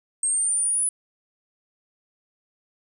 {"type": "linear sweep", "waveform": "sine", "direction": "up", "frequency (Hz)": [8372, 10000], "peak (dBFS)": -20, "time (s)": [0.23, 0.89], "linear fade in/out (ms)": 2, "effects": []}